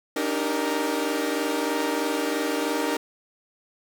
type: chord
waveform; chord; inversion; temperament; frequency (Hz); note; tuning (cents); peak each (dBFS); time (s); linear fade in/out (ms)
sawtooth; Eb major seventh; third; equal with one note detuned; 288 / 311.1 / 392 / 466.2; D4 / Eb4 / G4 / Bb4; -34 / 0 / 0 / 0; -25 / -25 / -28 / -25; 0.16-2.97; 5
effects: none